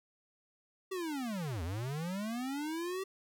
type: linear two-way sweep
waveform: square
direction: down then up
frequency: 389.1 to 77.8 to 389.1 Hz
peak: -36 dBFS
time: 0.91-3.04 s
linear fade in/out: 10 ms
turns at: 1.63 s
effects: none